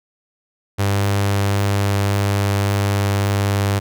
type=tone with notch filter; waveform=sawtooth; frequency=100.2 Hz; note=G2; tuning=38 cents sharp; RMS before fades=-18 dBFS; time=0.78-3.8 s; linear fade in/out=20 ms; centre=240 Hz; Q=2; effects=none